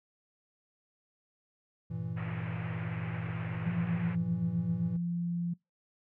triangle chord, E diminished, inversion first, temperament equal, 98 / 116.54 / 164.81 Hz, G2 / Bb2 / E3, 0 / 0 / 0 cents, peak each -40 / -36 / -35 dBFS, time 1.9-4.97 s, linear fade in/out 10 ms
white low-pass noise, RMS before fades -46 dBFS, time 2.16-4.16 s, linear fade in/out 20 ms, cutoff 2500 Hz, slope 48 dB/octave
sine tone, 172.5 Hz, F3, 21 cents flat, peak -30 dBFS, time 3.66-5.54 s, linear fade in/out 10 ms
effects noise-tail reverb RT60 0.2 s tail -25 dB re dry

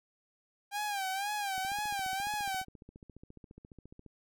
sawtooth tone with vibrato, 797 Hz, G5, 28 cents sharp, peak -29 dBFS, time 0.71-2.65 s, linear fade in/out 50 ms, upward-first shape sine, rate 2 Hz, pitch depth 95 cents each way
click train, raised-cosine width 3 ms, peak -38 dBFS, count 37, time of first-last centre 1.58-4.063 s, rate 14.5 Hz
effects none

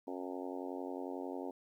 harmonic tone with a mistuned harmonic, 91.1 Hz, F#2, 26 cents flat, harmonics 3 / 4 / 5 / 6 / 7 / 8 / 9 / 10, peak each -43 / -45 / -47 / -49 / -50 / -51 / -52 / -53 dBFS, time 0.07-1.51 s, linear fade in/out 5 ms, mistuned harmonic 10, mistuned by -15 cents, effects 12-bit

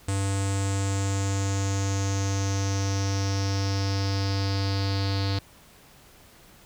square tone with low-pass filter sweep, 98 Hz, G2, in tune, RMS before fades -26 dBFS, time 0.08-5.39 s, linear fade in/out 5 ms, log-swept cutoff 8300 to 4400 Hz, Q 6.1, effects pink hiss -53 dBFS RMS until 6.65 s

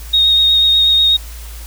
sine tone with vibrato, 3729 Hz, A#7, in tune, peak -8 dBFS, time 0.13-1.17 s, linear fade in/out 10 ms, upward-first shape triangle, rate 8.2 Hz, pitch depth 19 cents each way, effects added 56 Hz sine -28 dBFS peak until 1.66 s + white hiss -37 dBFS RMS until 1.66 s

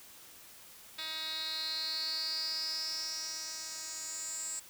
10% pulse tone with band-pass filter sweep, 316.4 Hz, D#4, 29 cents sharp, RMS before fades -38 dBFS, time 0.98-4.6 s, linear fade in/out 10 ms, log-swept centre 3500 to 7700 Hz, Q 8.8, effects white hiss -54 dBFS RMS until 4.69 s

